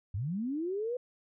sine linear sweep, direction up, 84.8 to 506 Hz, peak -31 dBFS, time 0.14-0.97 s, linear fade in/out 5 ms, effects none

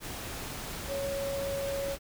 sine tone in noise, 554.4 Hz, C#5, in tune, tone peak -31 dBFS, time 0.87-1.97 s, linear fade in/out 50 ms, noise pink, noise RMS -39 dBFS, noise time 0-1.99 s, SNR +5 dB, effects none

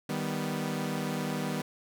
sawtooth chord, Eb augmented, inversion none, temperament equal, 155.56 / 196 / 246.9 Hz, Eb3 / G3 / B3, 0 / 0 / 0 cents, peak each -31 dBFS, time 0.09-1.62 s, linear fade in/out 5 ms, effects none

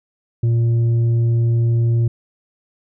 triangle tone with tanh clipping, 116.54 Hz, A#2, in tune, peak -14 dBFS, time 0.43-2.08 s, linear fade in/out 5 ms, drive 9 dB, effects none

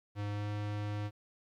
square tone with pitch glide, 103 to 104.02 Hz, G#2 to G#2, -14 to +3 cents, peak -35 dBFS, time 0.15-1.11 s, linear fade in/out 50 ms, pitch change +17 cents, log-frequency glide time 0.31-0.49 s, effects low-pass 4000 Hz 12 dB/octave + 11-bit

